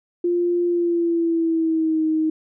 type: tone with pitch glide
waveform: sine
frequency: 349.2 to 314.7 Hz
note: F4 to D#4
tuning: 0 to +20 cents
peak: -17 dBFS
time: 0.24-2.3 s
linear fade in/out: 5 ms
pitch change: -180 cents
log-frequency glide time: 0.66-2.04 s
effects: none